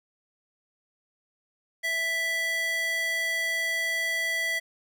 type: tone with high-pass filter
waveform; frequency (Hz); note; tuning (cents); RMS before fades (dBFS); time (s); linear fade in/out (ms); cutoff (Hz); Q
square; 659.3; E5; 0; -28; 1.83-4.6; 20; 1600; 6.3
effects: none